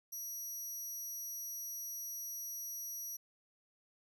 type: tone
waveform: 20% pulse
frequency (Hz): 5800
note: F#8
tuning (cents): -35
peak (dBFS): -36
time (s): 0.12-3.17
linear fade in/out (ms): 10
effects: none